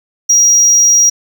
triangle tone, 5720 Hz, F8, 41 cents sharp, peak -4 dBFS, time 0.29-1.1 s, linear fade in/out 10 ms, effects none

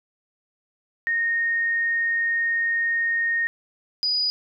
sine tone pair in turn, 1851 / 4933 Hz, A#6 / D#8, -13 / -16 cents, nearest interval octave + perfect fourth, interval 1697 cents, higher second, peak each -20 dBFS, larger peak neither, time 1.07-3.47 / 4.03-4.3 s, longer first, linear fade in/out 0 ms, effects none

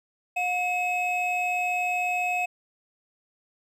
triangle tone pair together, 720 / 2566 Hz, F#5 / E7, -47 / -47 cents, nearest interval octave + minor seventh, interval 2200 cents, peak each -25 / -25 dBFS, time 0.36-2.46 s, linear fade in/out 10 ms, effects none

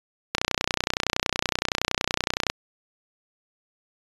click train, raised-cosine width 0.2 ms, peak -4 dBFS, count 67, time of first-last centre 0.35-2.5 s, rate 30.7 Hz, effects resampled to 24000 Hz

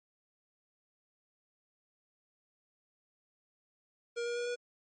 square tone with pitch steps, 472.4 / 476.5 / 480.7 / 484.8 Hz, A#4 / A#4 / B4 / B4, +23 / +38 / -47 / -32 cents, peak -34 dBFS, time 4.16-4.56 s, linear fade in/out 20 ms, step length 100 ms, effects MP3 32 kbps

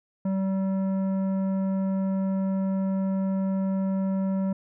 sine tone with tanh clipping, 192 Hz, G3, 36 cents flat, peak -25 dBFS, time 0.25-4.53 s, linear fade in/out 5 ms, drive 11 dB, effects none

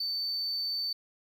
triangle tone, 4542 Hz, C#8, 41 cents sharp, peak -28 dBFS, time 0-0.93 s, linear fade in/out 5 ms, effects tanh soft clip ceiling -24 dBFS + 11-bit

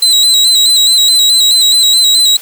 35% pulse tone with vibrato, 3951 Hz, B7, in tune, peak -4 dBFS, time 0.02-2.37 s, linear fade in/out 5 ms, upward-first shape square, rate 4.7 Hz, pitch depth 44 cents each way, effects white hiss -31 dBFS RMS until 2.41 s + high-pass 400 Hz 12 dB/octave

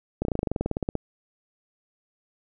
slowing click train, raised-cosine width 2 ms, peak -12 dBFS, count 17, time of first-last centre 0.22-0.953 s, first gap 31 ms, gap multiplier 1.05, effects none

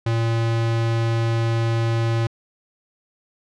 square tone, 114.8 Hz, A#2, 26 cents flat, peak -19 dBFS, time 0.06-2.27 s, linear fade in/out 5 ms, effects low-pass 5000 Hz 12 dB/octave

